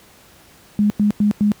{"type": "tone bursts", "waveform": "sine", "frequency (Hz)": 207.7, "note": "G#3", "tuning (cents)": 0, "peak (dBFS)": -12, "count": 4, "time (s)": [0.79, 1.518], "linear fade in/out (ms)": 0, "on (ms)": 110, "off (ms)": 96, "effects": ["pink hiss -48 dBFS RMS until 1.6 s", "high-pass 60 Hz 12 dB/octave"]}